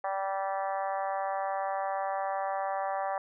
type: harmonic tone with a mistuned harmonic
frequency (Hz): 194.1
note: G3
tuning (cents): -17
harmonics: 3 / 4 / 5 / 6 / 7 / 8 / 9 / 10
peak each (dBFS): -35 / -32 / -39 / -39 / -46 / -49 / -45 / -50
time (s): 0.04-3.18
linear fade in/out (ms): 2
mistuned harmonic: 10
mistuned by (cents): +15
effects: none